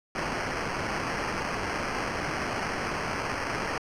violet noise with sample-and-hold, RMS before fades -31 dBFS, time 0.15-3.78 s, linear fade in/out 2 ms, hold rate 3675 Hz, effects low-pass 6000 Hz 12 dB/octave

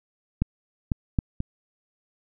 clicks, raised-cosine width 5 ms, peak -9 / -11 / -9 / -15 dBFS, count 4, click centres 0.42 / 0.918 / 1.188 / 1.404 s, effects none

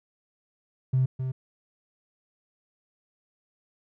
triangle tone with echo, 130 Hz, C3, 11 cents flat, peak -16 dBFS, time 0.93-1.06 s, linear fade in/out 10 ms, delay 260 ms, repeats 1, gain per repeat -9 dB, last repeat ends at 1.32 s, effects tanh soft clip ceiling -17 dBFS

